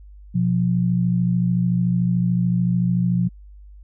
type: tone pair together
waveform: sine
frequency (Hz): 123.91 / 177.5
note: B2 / F3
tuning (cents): +6 / +28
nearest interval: tritone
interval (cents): 622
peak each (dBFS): -21 / -18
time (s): 0.34-3.29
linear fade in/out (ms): 20
effects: added 50 Hz sine -40 dBFS peak until 3.83 s